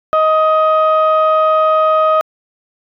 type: tone pair together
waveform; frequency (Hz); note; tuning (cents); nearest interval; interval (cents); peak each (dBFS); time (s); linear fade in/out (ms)
sine; 627.5 / 1255; D#5 / D#6; +15 / +15; octave; 1200; -10; 0.13-2.21; 0
effects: tanh soft clip ceiling -5 dBFS